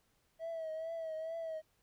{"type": "tone with vibrato", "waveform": "triangle", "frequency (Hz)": 647, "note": "E5", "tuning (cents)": -32, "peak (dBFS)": -35, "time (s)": [0.39, 1.62], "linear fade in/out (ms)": 50, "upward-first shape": "triangle", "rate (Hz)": 2.3, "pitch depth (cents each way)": 55, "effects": ["tanh soft clip ceiling -34 dBFS", "pink hiss -75 dBFS RMS until 1.82 s"]}